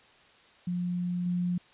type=tone with level steps; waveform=sine; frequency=177.4 Hz; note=F3; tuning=27 cents sharp; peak=-28 / -26 dBFS; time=0.67-1.58 s; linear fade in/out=5 ms; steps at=1.26 s; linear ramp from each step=2 ms; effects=white hiss -58 dBFS RMS until 1.73 s + resampled to 8000 Hz